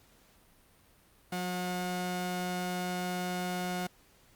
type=tone pair together; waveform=sawtooth; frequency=180.5 / 361 Hz; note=F#3 / F#4; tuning=-43 / -43 cents; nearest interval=octave; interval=1200 cents; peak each=-30 / -30 dBFS; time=1.32-3.87 s; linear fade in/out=5 ms; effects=pink hiss -63 dBFS RMS until 4.35 s + Opus 48 kbps